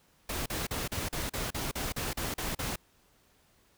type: noise bursts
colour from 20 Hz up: pink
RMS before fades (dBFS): -34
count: 12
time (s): 0.29-2.759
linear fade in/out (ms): 5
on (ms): 170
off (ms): 39
effects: pink hiss -66 dBFS RMS until 3.77 s